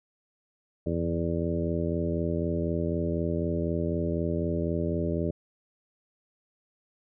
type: harmonic tone with a mistuned harmonic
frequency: 84 Hz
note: E2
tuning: 33 cents sharp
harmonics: 1 / 2 / 3 / 4 / 5 / 6 / 7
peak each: -32 / -31 / -34 / -33 / -34 / -41 / -35 dBFS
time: 0.86-5.31 s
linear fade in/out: 5 ms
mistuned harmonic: 1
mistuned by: +42 cents
effects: none